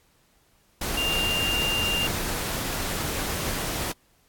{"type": "tone in noise", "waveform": "sine", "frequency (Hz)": 2794, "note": "F7", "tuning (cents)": 0, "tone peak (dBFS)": -24, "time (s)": [0.97, 2.07], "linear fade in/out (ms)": 5, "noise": "pink", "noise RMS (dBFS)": -29, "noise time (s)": [0.81, 3.92], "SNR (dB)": 2, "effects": ["pink hiss -63 dBFS RMS until 4.28 s", "AAC 64 kbps"]}